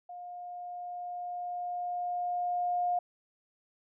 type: tone with level ramp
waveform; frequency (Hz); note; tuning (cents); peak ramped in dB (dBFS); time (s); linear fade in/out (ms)
sine; 711; F5; +31; -41 to -26; 0.09-2.99; 5
effects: none